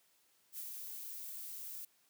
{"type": "noise with ADSR envelope", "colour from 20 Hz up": "violet", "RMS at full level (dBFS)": -43, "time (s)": [0.52, 1.85], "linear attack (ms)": 63, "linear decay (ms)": 62, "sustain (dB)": -3, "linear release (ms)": 4, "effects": ["white hiss -72 dBFS RMS until 2.09 s", "high-pass 100 Hz 12 dB/octave"]}